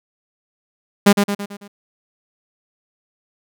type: tone with echo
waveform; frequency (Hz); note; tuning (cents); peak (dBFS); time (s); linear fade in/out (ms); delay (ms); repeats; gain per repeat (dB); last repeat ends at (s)
sawtooth; 202.3; G#3; -45; -3; 1.06-1.13; 10; 110; 5; -6; 1.68
effects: none